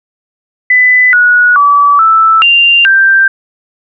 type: tone with pitch steps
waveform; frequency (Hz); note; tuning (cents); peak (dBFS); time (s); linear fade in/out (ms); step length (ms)
sine; 2000 / 1460 / 1149 / 1320 / 2785 / 1573; B6 / F#6 / D6 / E6 / F7 / G6; +21 / -24 / -38 / +2 / -5 / +6; -3; 0.7-3.28; 5; 430
effects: none